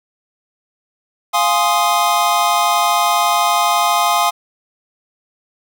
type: chord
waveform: square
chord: F minor seventh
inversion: none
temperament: equal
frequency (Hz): 698.5 / 830.6 / 1046.5 / 1244.5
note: F5 / Ab5 / C6 / Eb6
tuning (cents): 0 / 0 / 0 / 0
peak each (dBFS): -19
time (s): 1.33-4.31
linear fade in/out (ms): 20
effects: none

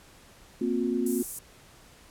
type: chord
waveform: sine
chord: Bb suspended second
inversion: none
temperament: equal with one note detuned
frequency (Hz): 233.1 / 261.6 / 358.2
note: Bb3 / C4 / F4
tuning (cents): 0 / 0 / +44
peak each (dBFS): -29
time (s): 0.61-1.23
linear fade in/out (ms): 5
type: high-pass noise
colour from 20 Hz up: white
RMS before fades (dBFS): -34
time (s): 1.06-1.39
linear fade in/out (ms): 5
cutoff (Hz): 7800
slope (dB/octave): 24
effects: pink hiss -54 dBFS RMS until 2.1 s + low-pass 12000 Hz 12 dB/octave

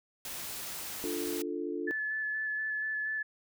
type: noise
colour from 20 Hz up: white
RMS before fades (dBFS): -40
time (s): 0.25-1.42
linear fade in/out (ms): 2
type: chord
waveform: sine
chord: D minor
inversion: none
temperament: equal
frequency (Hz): 293.7 / 349.2 / 440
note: D4 / F4 / A4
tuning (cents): 0 / 0 / 0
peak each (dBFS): -37 / -36 / -38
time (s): 1.04-1.91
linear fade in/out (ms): 0
type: tone with vibrato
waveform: sine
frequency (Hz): 1731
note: A6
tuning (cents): -29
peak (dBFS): -31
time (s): 1.87-3.23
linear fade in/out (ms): 10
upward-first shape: square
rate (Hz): 4.2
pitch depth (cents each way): 11
effects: none

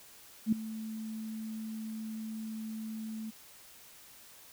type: tone with ADSR envelope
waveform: sine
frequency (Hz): 220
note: A3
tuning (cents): 0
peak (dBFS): -21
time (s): 0.46-3.31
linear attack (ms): 64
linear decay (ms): 4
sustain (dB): -16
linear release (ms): 18
effects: white hiss -55 dBFS RMS until 4.52 s

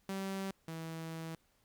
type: tone pair in turn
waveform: sawtooth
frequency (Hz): 193.5 / 162.71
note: G3 / E3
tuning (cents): -22 / -22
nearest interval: minor third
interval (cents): 300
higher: first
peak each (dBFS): -33 / -37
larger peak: first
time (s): 0.09-0.51 / 0.68-1.35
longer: second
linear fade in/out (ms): 2
effects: pink hiss -73 dBFS RMS until 1.64 s

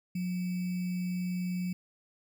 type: tone with sample-and-hold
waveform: sine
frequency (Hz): 180.2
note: F#3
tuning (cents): -45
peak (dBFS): -30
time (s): 0.15-1.73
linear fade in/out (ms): 5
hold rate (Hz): 2450
effects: none

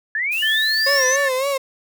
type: linear sweep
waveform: sine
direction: up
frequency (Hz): 1683 to 6272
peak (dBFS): -19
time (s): 0.15-1.16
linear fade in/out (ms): 2
type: noise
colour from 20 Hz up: blue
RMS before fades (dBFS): -34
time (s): 0.31-1.05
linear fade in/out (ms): 20
type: tone with tremolo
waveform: sine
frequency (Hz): 1760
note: A6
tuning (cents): 0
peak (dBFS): -17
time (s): 0.42-1.29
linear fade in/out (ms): 10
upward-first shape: triangle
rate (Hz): 2.4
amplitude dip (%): 25
type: tone with vibrato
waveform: 35% pulse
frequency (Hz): 537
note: C5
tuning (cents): +45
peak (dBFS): -17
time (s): 0.86-1.58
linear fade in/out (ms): 10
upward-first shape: sine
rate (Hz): 3.6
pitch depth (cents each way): 88
effects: none

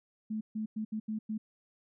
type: tone bursts at uneven times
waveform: sine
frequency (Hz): 216.7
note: A3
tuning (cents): -26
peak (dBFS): -32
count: 6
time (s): 0.3-0.41 / 0.55-0.66 / 0.76-0.85 / 0.92-1 / 1.08-1.19 / 1.29-1.38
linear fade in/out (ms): 10
effects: none

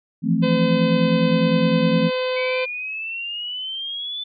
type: chord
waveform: sine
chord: F major seventh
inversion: third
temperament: equal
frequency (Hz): 164.81 / 174.61 / 220 / 261.6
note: E3 / F3 / A3 / C4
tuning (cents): 0 / 0 / 0 / 0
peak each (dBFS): -21 / -22 / -21 / -23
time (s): 0.22-2.11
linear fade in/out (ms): 50
type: harmonic tone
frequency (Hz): 510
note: C5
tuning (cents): -44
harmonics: 1 / 2 / 3 / 4 / 5 / 6 / 7 / 8 / 9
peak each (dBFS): -21 / -31 / -36 / -37 / -32 / -35 / -36 / -41 / -40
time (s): 0.42-2.66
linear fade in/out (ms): 20
type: exponential sweep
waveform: sine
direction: up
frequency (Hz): 2250 to 3520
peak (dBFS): -26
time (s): 2.36-4.24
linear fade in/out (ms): 10
effects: none

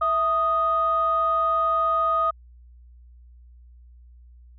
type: tone pair together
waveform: sine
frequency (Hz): 659.3 / 1244.5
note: E5 / D#6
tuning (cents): 0 / 0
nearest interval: major seventh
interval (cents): 1100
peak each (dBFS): -26 / -19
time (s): 0.01-2.31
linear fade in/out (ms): 10
effects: tanh soft clip ceiling -12 dBFS + added 60 Hz sine -46 dBFS peak until 4.58 s

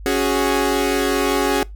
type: chord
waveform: sawtooth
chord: C# suspended fourth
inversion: none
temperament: equal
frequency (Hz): 277.2 / 370 / 415.3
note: C#4 / F#4 / G#4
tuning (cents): 0 / 0 / 0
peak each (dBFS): -17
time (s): 0.06-1.63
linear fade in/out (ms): 0
effects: noise-tail reverb RT60 0.2 s tail -23 dB re dry + added 50 Hz sine -32 dBFS peak until 1.75 s

